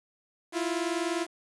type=tone pair together; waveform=sawtooth; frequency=329.6 / 349.6 Hz; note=E4 / F4; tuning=0 / +2 cents; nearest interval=minor second; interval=102 cents; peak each=-27 dBFS; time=0.52-1.27 s; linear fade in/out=50 ms; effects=resampled to 24000 Hz + 8-bit